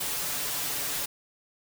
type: noise with comb filter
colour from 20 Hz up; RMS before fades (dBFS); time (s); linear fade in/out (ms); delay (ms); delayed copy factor
white; -31; 0-1.06; 10; 6.9; +0.65
effects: none